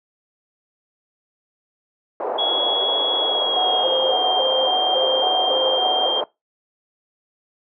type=band-pass noise; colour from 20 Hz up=white; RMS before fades=-25 dBFS; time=2.2-6.24 s; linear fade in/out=2 ms; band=430 to 830 Hz; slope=24 dB/octave
type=tone with pitch glide; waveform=sine; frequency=3341 to 3188 Hz; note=G#7 to G7; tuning=+10 to +28 cents; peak=-19 dBFS; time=2.38-6.21 s; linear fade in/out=10 ms; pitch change=-82 cents; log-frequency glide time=3.19-4.27 s
type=tone with vibrato; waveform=sine; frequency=622.3 Hz; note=D#5; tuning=in tune; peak=-20 dBFS; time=3.56-6.1 s; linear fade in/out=10 ms; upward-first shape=square; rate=1.8 Hz; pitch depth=300 cents each way
effects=noise-tail reverb RT60 0.2 s tail -21 dB re dry